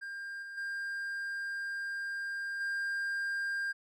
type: tone with level steps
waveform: triangle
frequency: 1600 Hz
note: G6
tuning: 35 cents sharp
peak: -37 / -40 / -33 / -30 dBFS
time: 0.01-3.73 s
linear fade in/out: 20 ms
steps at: 0.42 / 0.57 / 2.6 s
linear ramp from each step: 10 ms
effects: none